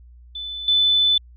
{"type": "tone with level steps", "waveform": "sine", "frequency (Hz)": 3506, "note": "A7", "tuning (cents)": -7, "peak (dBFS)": [-28, -14], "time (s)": [0.35, 1.18], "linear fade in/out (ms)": 5, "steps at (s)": 0.68, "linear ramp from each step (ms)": 2, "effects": ["added 60 Hz sine -43 dBFS peak until 1.36 s"]}